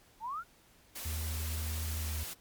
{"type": "exponential sweep", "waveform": "sine", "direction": "up", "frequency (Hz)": [843, 1472], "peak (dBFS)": -35, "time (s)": [0.2, 0.44], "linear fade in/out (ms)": 50}
{"type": "noise", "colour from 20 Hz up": "white", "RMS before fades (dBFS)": -42, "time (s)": [0.95, 2.34], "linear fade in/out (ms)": 10}
{"type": "tone with pitch glide", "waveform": "triangle", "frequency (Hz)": [78.9, 77.59], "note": ["D#2", "D#2"], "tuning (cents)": [25, -4], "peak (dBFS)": -32, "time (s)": [1.05, 2.24], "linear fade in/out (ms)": 10, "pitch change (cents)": -29, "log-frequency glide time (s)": [1.99, 2.13]}
{"effects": ["pink hiss -63 dBFS RMS until 2.4 s", "MP3 96 kbps"]}